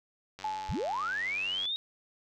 click train, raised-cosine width 0.2 ms, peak -27 dBFS, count 122, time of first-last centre 0.39-1.654 s, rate 95.7 Hz
sine tone with exponential decay, 860 Hz, A5, 40 cents flat, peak -29 dBFS, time 0.44-1.5 s, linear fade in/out 5 ms, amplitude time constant 230 ms
sine linear sweep, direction up, 32 to 3800 Hz, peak -30 dBFS, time 0.69-1.76 s, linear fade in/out 0 ms
effects none

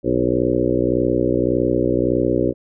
harmonic tone with a mistuned harmonic, 61.74 Hz, B1, in tune, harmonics 1 / 2 / 3 / 4 / 5 / 6 / 7 / 8 / 9, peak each -30 / -26 / -33 / -24 / -21 / -21 / -25 / -25 / -25 dBFS, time 0.03-2.54 s, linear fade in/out 50 ms, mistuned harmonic 9, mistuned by -24 cents, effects none

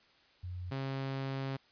sine / sawtooth tone pair in turn, 90.1 / 135 Hz, F#2 / C#3, -45 / -45 cents, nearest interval perfect fifth, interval 700 cents, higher second, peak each -38 / -31 dBFS, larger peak second, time 0.43-0.71 / 0.71-1.57 s, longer second, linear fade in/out 10 ms, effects white hiss -65 dBFS RMS until 1.71 s + resampled to 11025 Hz

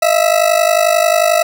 40% pulse ring-modulated tone, 655 Hz, E5, 11 cents flat, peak -6 dBFS, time 0.02-1.43 s, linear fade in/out 2 ms, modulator 25.6 Hz, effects none

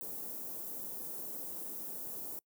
white band-stop noise, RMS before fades -42 dBFS, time 0.01-2.39 s, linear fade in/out 0 ms, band 490 to 15000 Hz, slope 12 dB/octave, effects noise-tail reverb RT60 0.1 s tail -26 dB re dry + high-pass 200 Hz 12 dB/octave

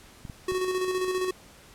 clicks, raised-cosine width 5 ms, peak -27 dBFS, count 3, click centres 0.252 / 0.298 / 0.521 s
square tone with tremolo, 370 Hz, F#4, in tune, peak -25 dBFS, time 0.48-1.31 s, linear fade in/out 5 ms, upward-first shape square, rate 15 Hz, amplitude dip 40%
effects pink hiss -52 dBFS RMS until 1.74 s + low-pass 12000 Hz 12 dB/octave

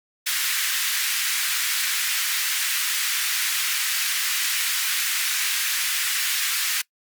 pink high-pass noise, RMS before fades -24 dBFS, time 0.26-6.82 s, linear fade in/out 10 ms, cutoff 1600 Hz, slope 24 dB/octave, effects noise-tail reverb RT60 0.1 s tail -23 dB re dry + Opus 48 kbps

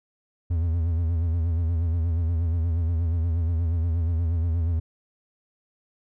triangle tone with vibrato, 83.3 Hz, E2, 19 cents sharp, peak -19 dBFS, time 0.5-4.8 s, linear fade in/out 10 ms, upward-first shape sine, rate 8.4 Hz, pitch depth 78 cents each way, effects none

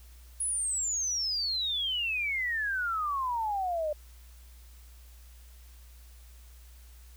sine exponential sweep, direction down, 10548 to 590 Hz, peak -28 dBFS, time 0.4-3.93 s, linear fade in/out 5 ms, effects added 60 Hz sine -49 dBFS peak until 7.16 s + white hiss -60 dBFS RMS until 7.16 s

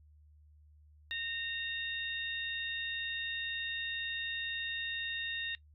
harmonic tone, 922 Hz, A#5, 19 cents flat, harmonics 2 / 3 / 4, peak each -39 / -41 / -39 dBFS, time 1.11-5.55 s, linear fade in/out 0 ms, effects noise-tail reverb RT60 0.1 s tail -20 dB re dry + added 75 Hz sine -58 dBFS peak until 5.74 s

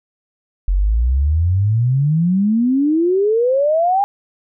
sine exponential sweep, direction up, 44.06 to 818 Hz, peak -12 dBFS, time 0.68-4.04 s, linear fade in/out 0 ms, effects none

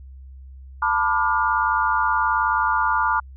sine chord, B half-diminished seventh, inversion third, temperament just, 889 / 987.8 / 1185.3 / 1422.4 Hz, A5 / B5 / D6 / F6, +18 / 0 / +16 / +31 cents, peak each -23 dBFS, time 0.82-3.2 s, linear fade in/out 5 ms, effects added 66 Hz sine -38 dBFS peak until 3.36 s

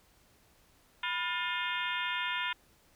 harmonic tone with a mistuned harmonic, 354.9 Hz, F4, 28 cents sharp, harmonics 3 / 4 / 5 / 6 / 7 / 8 / 9 / 10, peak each -37 / -38 / -39 / -40 / -40 / -41 / -42 / -42 dBFS, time 1.03-2.53 s, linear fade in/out 5 ms, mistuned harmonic 3, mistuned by -130 cents, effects pink hiss -65 dBFS RMS until 2.95 s

